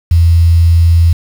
sine tone with quantisation, 84 Hz, E2, 33 cents sharp, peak -4 dBFS, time 0.11-1.13 s, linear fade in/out 5 ms, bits 5, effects none

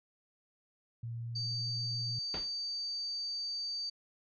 sine tone with pitch glide, 116.54 to 118.85 Hz, A#2 to A#2, 0 to +34 cents, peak -37 dBFS, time 1.03-2.19 s, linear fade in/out 5 ms, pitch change +34 cents, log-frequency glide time 1.17-1.63 s
sine tone, 4625 Hz, D8, 27 cents flat, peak -34 dBFS, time 1.35-3.9 s, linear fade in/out 10 ms
pink noise with exponential decay, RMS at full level -37 dBFS, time 2.34-2.54 s, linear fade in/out 1 ms, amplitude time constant 42 ms
effects resampled to 11025 Hz

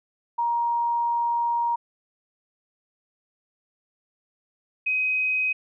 sine tone pair in turn, 942 / 2520 Hz, A#5 / D#7, +18 / +21 cents, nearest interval octave + perfect fourth, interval 1703 cents, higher second, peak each -21 dBFS, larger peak neither, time 0.38-1.76 / 4.86-5.53 s, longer first, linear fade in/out 10 ms, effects none

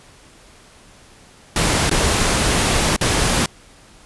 pink noise with dropouts, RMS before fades -17 dBFS, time 1.56-3.46 s, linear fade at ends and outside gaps 2 ms, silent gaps 1.896-1.912 / 2.963-3.011 s, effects pink hiss -47 dBFS RMS until 4.05 s + resampled to 24000 Hz

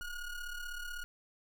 square ring-modulated tone, 727 Hz, F#5, 31 cents flat, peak -37 dBFS, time 0.01-1.04 s, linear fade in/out 0 ms, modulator 709 Hz, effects none

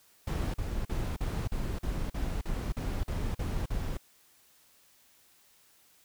brown noise bursts, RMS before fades -32 dBFS, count 12, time 0.27-3.972 s, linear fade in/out 5 ms, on 270 ms, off 42 ms, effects white hiss -63 dBFS RMS until 6.04 s

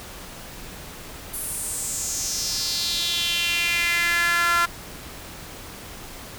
sawtooth tone with high-pass filter sweep, 343.3 Hz, F4, 30 cents flat, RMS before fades -24 dBFS, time 1.33-4.66 s, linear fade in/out 10 ms, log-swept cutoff 11000 to 1300 Hz, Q 3.8, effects pink hiss -39 dBFS RMS until 6.38 s

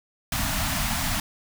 pink band-stop noise, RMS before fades -26 dBFS, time 0.32-1.2 s, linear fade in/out 2 ms, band 290 to 620 Hz, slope 96 dB/octave, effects none

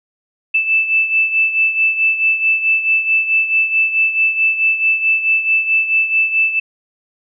sine beating tone pair, 2637 / 2641.6 Hz, E7 / E7, 0 / +3 cents, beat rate 4.6 Hz, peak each -13 / -19 dBFS, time 0.54-6.6 s, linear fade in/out 10 ms, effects none

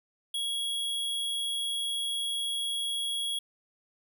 square tone, 3322 Hz, G#7, in tune, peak -30 dBFS, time 0.34-3.39 s, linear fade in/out 5 ms, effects none

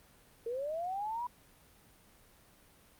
sine linear sweep, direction up, 450 to 990 Hz, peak -34 dBFS, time 0.46-1.27 s, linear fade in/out 5 ms, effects pink hiss -62 dBFS RMS until 2.99 s + Opus 32 kbps

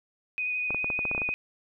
sine tone with vibrato, 2489 Hz, D#7, in tune, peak -27 dBFS, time 0.38-1.34 s, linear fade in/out 0 ms, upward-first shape triangle, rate 12 Hz, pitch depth 20 cents each way
clicks, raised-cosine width 1 ms, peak -20 dBFS, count 11, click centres 0.706 / 0.746 / 0.844 / 0.902 / 0.991 / 1.053 / 1.114 / 1.149 / 1.179 / 1.218 / 1.29 s
effects none

